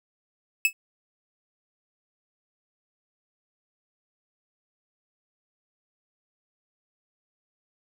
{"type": "tone with exponential decay", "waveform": "45% pulse", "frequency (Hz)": 2600, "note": "E7", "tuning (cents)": -24, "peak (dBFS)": -14, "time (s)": [0.65, 0.73], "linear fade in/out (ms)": 1, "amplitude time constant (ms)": 17, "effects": []}